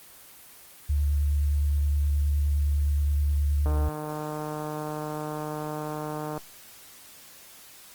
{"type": "tone with vibrato", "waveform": "sine", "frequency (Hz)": 72.6, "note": "D2", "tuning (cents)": -19, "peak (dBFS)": -21, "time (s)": [0.89, 3.89], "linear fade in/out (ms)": 10, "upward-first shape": "sine", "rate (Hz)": 9.6, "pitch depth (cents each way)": 16}
{"type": "click train", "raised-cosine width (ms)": 1, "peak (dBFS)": -20, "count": 414, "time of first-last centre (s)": [3.66, 6.377], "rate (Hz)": 152}
{"effects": ["white hiss -49 dBFS RMS until 7.94 s", "Opus 24 kbps"]}